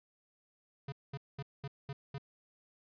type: tone bursts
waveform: square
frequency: 138.59 Hz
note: C#3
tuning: in tune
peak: -39 dBFS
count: 6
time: 0.88-2.182 s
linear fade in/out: 5 ms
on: 42 ms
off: 210 ms
effects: resampled to 11025 Hz